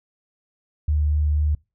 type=tone with vibrato; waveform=sine; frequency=75 Hz; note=D2; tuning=37 cents sharp; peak=-17 dBFS; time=0.88-1.55 s; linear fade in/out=5 ms; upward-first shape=sine; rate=4 Hz; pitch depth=8 cents each way; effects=noise-tail reverb RT60 0.3 s tail -26 dB re dry